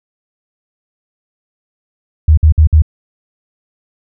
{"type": "tone bursts", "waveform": "sine", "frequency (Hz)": 77.78, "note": "D#2", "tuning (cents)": 0, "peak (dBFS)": -3, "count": 4, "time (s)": [2.28, 2.821], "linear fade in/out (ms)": 5, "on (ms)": 94, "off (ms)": 55, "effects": []}